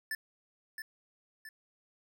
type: tone with echo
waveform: square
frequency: 1757 Hz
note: A6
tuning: 3 cents flat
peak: -34 dBFS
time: 0.11-0.15 s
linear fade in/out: 2 ms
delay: 670 ms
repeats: 2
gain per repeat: -6 dB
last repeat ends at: 1.49 s
effects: none